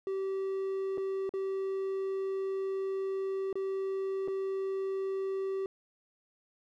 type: tone with dropouts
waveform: triangle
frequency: 386.1 Hz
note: G4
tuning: 26 cents flat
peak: -29 dBFS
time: 0.07-5.66 s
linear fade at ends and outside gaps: 1 ms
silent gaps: 0.975-0.98 / 1.293-1.338 / 3.528-3.555 / 4.277-4.282 s
effects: none